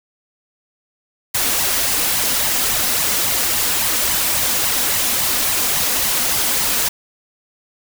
white noise with flanger, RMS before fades -18 dBFS, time 1.34-6.89 s, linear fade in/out 10 ms, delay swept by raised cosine 0.98 to 4.18 ms, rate 3.6 Hz, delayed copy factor +0.55, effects none

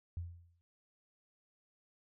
sine tone with exponential decay, 86 Hz, F2, 26 cents flat, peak -35 dBFS, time 0.17-0.61 s, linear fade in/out 0 ms, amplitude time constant 95 ms, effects none

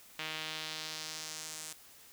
sawtooth tone with band-pass filter sweep, 156.7 Hz, D#3, 13 cents sharp, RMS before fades -42 dBFS, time 0.19-1.73 s, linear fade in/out 0 ms, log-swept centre 2800 to 8300 Hz, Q 1.6, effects white hiss -57 dBFS RMS until 2.12 s

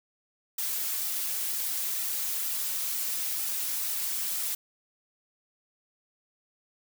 blue noise with flanger, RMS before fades -31 dBFS, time 0.58-4.55 s, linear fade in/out 5 ms, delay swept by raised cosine 1.8 to 5.1 ms, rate 2.1 Hz, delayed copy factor -0.6, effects none

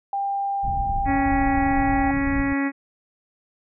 sine tone, 795 Hz, G5, 24 cents sharp, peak -22 dBFS, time 0.13-2.11 s, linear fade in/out 2 ms
pink low-pass noise, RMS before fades -28 dBFS, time 0.63-2.54 s, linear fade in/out 20 ms, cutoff 110 Hz, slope 12 dB/octave
harmonic tone, 277.2 Hz, C#4, in tune, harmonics 1 / 2 / 3 / 4 / 5 / 6 / 7 / 8 / 9, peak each -21 / -35 / -34 / -36 / -38 / -35 / -30 / -37 / -41 dBFS, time 1.05-2.72 s, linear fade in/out 50 ms
effects none

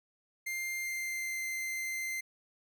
45% pulse tone with pitch glide, 2100 to 2082 Hz, C7 to C7, +6 to -9 cents, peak -34 dBFS, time 0.46-2.21 s, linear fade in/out 10 ms, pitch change -15 cents, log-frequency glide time 0.82-1.43 s, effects none

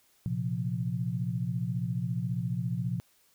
sine chord, Bb suspended second, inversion none, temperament just, 116.54 / 131.11 / 174.81 Hz, Bb2 / C3 / F3, 0 / +4 / +2 cents, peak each -33 dBFS, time 0.26-3 s, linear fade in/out 0 ms, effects white hiss -66 dBFS RMS until 3.34 s

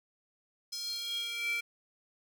square tone with high-pass filter sweep, 466.7 Hz, A#4, 2 cents sharp, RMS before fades -36 dBFS, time 0.72-1.61 s, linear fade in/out 10 ms, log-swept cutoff 5000 to 2100 Hz, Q 6.7, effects none

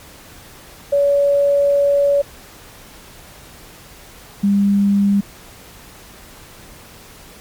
sine tone pair in turn, 567 / 200.5 Hz, C#5 / G3, +39 / +39 cents, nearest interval octave + tritone, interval 1800 cents, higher first, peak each -11 dBFS, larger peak neither, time 0.92-2.22 / 4.43-5.21 s, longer first, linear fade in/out 10 ms, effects pink hiss -41 dBFS RMS until 7.4 s + MP3 96 kbps

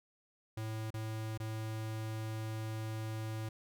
square tone with dropouts, 110 Hz, A2, in tune, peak -38 dBFS, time 0.57-3.49 s, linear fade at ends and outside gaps 5 ms, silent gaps 0.905-0.94 / 1.376-1.4 s, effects none

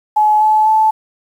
sine tone with pitch steps, 851 / 861.4 / 871.9 Hz, G#5 / A5 / A5, +42 / -37 / -16 cents, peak -8 dBFS, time 0.16-0.91 s, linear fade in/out 10 ms, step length 250 ms, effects 7-bit

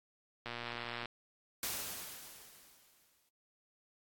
click train, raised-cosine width 0.3 ms, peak -25 dBFS, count 72, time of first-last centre 0.46-1.057 s, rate 119 Hz
white noise with exponential decay, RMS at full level -36 dBFS, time 1.63-3.29 s, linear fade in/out 1 ms, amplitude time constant 360 ms
effects AAC 64 kbps

